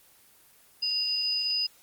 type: tone pair together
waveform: sine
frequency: 2794 / 4978 Hz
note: F7 / D#8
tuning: 0 / 0 cents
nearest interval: minor seventh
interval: 1000 cents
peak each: -36 / -25 dBFS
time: 0.82-1.67 s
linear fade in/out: 10 ms
effects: white hiss -58 dBFS RMS until 1.82 s + Opus 24 kbps